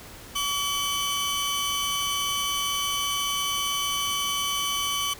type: tone pair together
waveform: sawtooth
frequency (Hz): 1139 / 3041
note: C#6 / F#7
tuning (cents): +47 / +47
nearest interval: octave + perfect fourth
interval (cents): 1700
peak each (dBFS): -25 / -24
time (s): 0.35-5.14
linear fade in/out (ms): 10
effects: pink hiss -44 dBFS RMS until 5.19 s